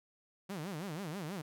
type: tone with vibrato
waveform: sawtooth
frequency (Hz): 174.2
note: F3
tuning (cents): -4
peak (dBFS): -35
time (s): 0.49-1.42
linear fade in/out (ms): 10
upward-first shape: sine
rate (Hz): 6.2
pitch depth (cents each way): 280
effects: none